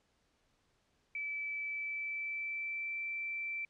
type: tone with pitch glide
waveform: sine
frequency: 2309 to 2336 Hz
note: D7 to D7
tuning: -30 to -10 cents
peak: -36 dBFS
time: 1.15-3.65 s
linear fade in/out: 2 ms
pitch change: +20 cents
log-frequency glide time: 1.64-2.99 s
effects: pink hiss -75 dBFS RMS until 3.69 s + low-pass 7000 Hz 12 dB/octave